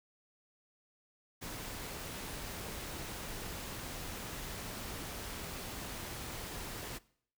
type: noise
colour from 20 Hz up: pink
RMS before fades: -43 dBFS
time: 1.41-6.99 s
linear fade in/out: 20 ms
effects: noise-tail reverb RT60 0.6 s tail -21 dB re dry